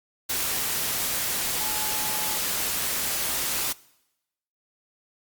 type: tone in noise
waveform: sine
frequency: 854 Hz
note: G#5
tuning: 48 cents sharp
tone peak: -36 dBFS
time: 1.6-2.38 s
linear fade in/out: 10 ms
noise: white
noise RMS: -27 dBFS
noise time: 0.29-3.73 s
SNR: -12 dB
effects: noise-tail reverb RT60 0.9 s tail -22 dB re dry + Opus 48 kbps